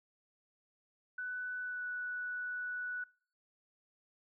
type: tone with pitch glide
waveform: sine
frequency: 1493 to 1478.4 Hz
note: F#6 to F#6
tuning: +15 to -2 cents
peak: -37 dBFS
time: 1.18-3.04 s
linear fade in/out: 5 ms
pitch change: -17 cents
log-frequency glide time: 1.61-1.84 s
effects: noise-tail reverb RT60 0.5 s tail -25 dB re dry